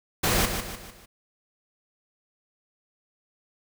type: noise with echo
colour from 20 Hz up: pink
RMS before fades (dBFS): -23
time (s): 0.23-0.46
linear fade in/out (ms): 10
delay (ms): 150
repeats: 4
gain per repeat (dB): -7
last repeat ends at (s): 1.06
effects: none